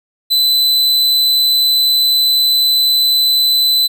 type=tone; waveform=45% pulse; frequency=4014 Hz; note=B7; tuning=27 cents sharp; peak=-9 dBFS; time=0.3-3.88 s; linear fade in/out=20 ms; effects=none